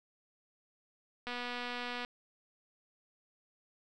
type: click train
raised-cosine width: 0.3 ms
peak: -24 dBFS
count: 191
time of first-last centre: 1.27-2.049 s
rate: 244 Hz
effects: none